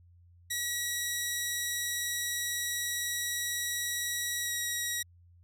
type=tone with pitch glide; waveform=10% pulse; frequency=1923 to 1910.8 Hz; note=B6 to A#6; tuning=-47 to +42 cents; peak=-22 dBFS; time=0.5-5.03 s; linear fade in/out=10 ms; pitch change=-11 cents; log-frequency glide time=4.41-4.53 s; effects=added 87 Hz sine -56 dBFS peak until 5.43 s